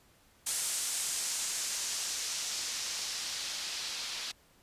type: noise with low-pass filter sweep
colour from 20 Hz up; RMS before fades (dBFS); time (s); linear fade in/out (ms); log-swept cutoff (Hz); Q
blue; -36; 0.46-4.32; 10; 8700 to 4300; 1.4
effects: pink hiss -64 dBFS RMS until 4.62 s + resampled to 32000 Hz